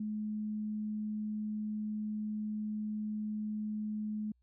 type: tone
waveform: sine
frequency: 212.9 Hz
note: G#3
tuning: 43 cents sharp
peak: -34 dBFS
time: 0-4.32 s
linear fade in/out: 5 ms
effects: added 61 Hz sine -69 dBFS peak until 4.42 s